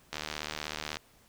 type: click train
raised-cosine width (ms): 0.2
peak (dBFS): -17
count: 65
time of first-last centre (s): 0.13-0.97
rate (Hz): 76.2
effects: pink hiss -62 dBFS RMS until 1.28 s